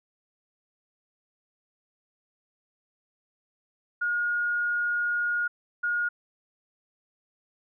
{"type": "tone bursts at uneven times", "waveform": "sine", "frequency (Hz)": 1433, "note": "F6", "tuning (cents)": 44, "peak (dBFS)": -24, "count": 2, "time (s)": [[4.01, 5.48], [5.83, 6.09]], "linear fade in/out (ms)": 10, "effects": []}